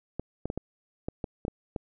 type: clicks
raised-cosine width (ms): 2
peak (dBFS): -18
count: 9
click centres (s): 0.196 / 0.456 / 0.501 / 0.576 / 1.085 / 1.242 / 1.451 / 1.481 / 1.762
effects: none